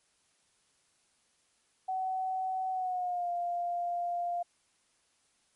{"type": "tone with pitch glide", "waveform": "sine", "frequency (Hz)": [753, 698.5], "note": ["F#5", "F5"], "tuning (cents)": [30, 0], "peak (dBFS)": -30, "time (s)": [1.88, 4.43], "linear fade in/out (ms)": 10, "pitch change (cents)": -130, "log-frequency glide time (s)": [2.7, 3.3], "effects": ["white hiss -71 dBFS RMS until 5.55 s", "MP3 48 kbps"]}